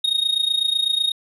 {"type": "tone with amplitude modulation", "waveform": "triangle", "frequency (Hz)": 3729, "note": "A#7", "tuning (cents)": 0, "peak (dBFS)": -13, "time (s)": [0.04, 1.12], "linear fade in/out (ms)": 5, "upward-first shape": "sine", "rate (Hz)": 28, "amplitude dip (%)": 80, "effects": ["resampled to 32000 Hz"]}